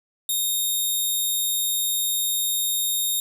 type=tone; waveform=10% pulse; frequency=3700 Hz; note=A#7; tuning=14 cents flat; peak=-14 dBFS; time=0.29-3.2 s; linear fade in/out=2 ms; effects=none